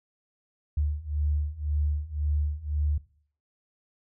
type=beating tone pair; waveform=sine; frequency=73.2 / 75.1 Hz; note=D2 / D2; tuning=-5 / +39 cents; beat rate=1.9 Hz; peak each=-29 / -27 dBFS; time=0.77-2.98 s; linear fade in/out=5 ms; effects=noise-tail reverb RT60 0.5 s tail -19 dB re dry